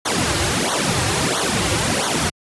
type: noise with flanger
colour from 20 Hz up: pink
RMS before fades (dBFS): -19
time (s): 0.05-2.3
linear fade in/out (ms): 10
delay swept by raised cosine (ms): 0.39 to 4.69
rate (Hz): 1.5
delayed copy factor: -1
effects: high-pass 80 Hz 12 dB/octave + resampled to 24000 Hz